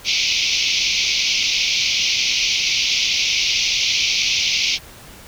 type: band-pass noise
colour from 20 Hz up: pink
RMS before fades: -19 dBFS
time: 0.04-4.79 s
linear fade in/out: 50 ms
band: 2200 to 6200 Hz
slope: 96 dB/octave
effects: pink hiss -41 dBFS RMS until 5.27 s